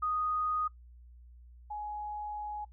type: tone pair in turn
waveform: sine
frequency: 1242 / 838.2 Hz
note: D#6 / G#5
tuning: -3 / +16 cents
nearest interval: perfect fifth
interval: 681 cents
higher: first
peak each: -29 / -36 dBFS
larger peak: first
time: 0.02-0.68 / 1.7-2.65 s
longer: second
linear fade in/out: 10 ms
effects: noise-tail reverb RT60 0.1 s tail -18 dB re dry + added 60 Hz sine -51 dBFS peak until 2.72 s